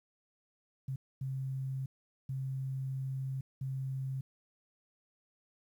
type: tone bursts at uneven times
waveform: sine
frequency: 133.2 Hz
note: C3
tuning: 31 cents sharp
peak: -34 dBFS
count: 4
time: 0.88-0.96 / 1.21-1.86 / 2.29-3.41 / 3.61-4.21 s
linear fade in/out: 5 ms
effects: 11-bit